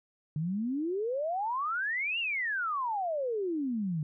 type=exponential two-way sweep; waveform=sine; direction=up then down; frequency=146.83 to 2866 to 146.83 Hz; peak=-29 dBFS; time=0.36-4.03 s; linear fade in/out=2 ms; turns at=2.19 s; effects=none